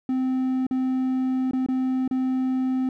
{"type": "tone with dropouts", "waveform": "triangle", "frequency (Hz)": 259, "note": "C4", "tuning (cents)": -17, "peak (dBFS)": -19, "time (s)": [0.09, 2.89], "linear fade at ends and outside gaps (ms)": 2, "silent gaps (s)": [[0.667, 0.71], [1.511, 1.533], [1.663, 1.686], [2.078, 2.111]], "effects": []}